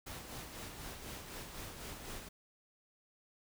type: noise with tremolo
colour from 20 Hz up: pink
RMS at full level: -45 dBFS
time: 0.06-2.29 s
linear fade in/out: 10 ms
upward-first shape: sine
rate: 4 Hz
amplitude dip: 45%
effects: none